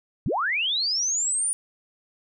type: linear sweep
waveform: sine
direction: up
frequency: 80.5 to 9590 Hz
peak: -22 dBFS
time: 0.26-1.53 s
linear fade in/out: 0 ms
effects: none